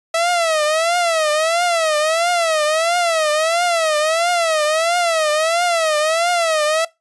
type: tone with vibrato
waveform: sawtooth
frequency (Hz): 652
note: E5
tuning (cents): -19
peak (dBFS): -11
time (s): 0.14-6.85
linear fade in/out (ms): 5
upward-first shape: triangle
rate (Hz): 1.5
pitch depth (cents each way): 160
effects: noise-tail reverb RT60 0.2 s tail -21 dB re dry + resampled to 24000 Hz